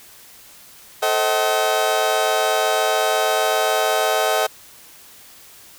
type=chord; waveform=30% pulse; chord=A diminished seventh; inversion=none; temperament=just; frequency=440 / 528 / 633.6 / 760.3 Hz; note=A4 / C5 / Eb5 / Gb5; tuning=0 / +16 / +31 / +47 cents; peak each=-21 / -24 / -18 / -19 dBFS; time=1.02-4.47 s; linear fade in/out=10 ms; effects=white hiss -45 dBFS RMS until 5.78 s